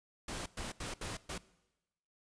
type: noise bursts at uneven times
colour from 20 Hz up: pink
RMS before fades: -41 dBFS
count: 5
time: 0.28-0.46 / 0.57-0.72 / 0.8-0.94 / 1.01-1.17 / 1.29-1.38 s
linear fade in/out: 5 ms
effects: noise-tail reverb RT60 1.0 s tail -20 dB re dry + resampled to 22050 Hz